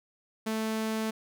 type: tone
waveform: sawtooth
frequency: 220 Hz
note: A3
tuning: in tune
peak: -25 dBFS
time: 0.46-1.11 s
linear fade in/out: 10 ms
effects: none